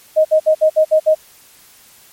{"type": "tone bursts", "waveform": "sine", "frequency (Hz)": 625, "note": "D#5", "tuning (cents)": 8, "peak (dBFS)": -7, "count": 7, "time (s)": [0.16, 1.15], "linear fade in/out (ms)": 20, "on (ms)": 90, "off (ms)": 60, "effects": ["white hiss -46 dBFS RMS until 2.12 s", "MP3 64 kbps"]}